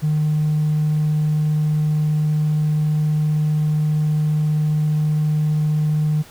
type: tone with hard clipping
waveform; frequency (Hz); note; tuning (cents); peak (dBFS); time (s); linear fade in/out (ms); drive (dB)
sine; 152.5; D#3; -34; -16; 0.02-6.23; 20; 1
effects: pink hiss -44 dBFS RMS until 6.3 s